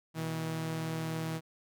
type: tone pair together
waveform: sawtooth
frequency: 121.6 / 160.68 Hz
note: B2 / E3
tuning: -26 / -44 cents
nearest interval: perfect fourth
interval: 482 cents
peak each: -38 / -30 dBFS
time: 0.14-1.41 s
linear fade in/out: 50 ms
effects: none